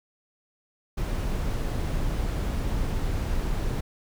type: noise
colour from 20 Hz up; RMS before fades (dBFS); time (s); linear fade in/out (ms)
brown; -27; 0.97-3.81; 10
effects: none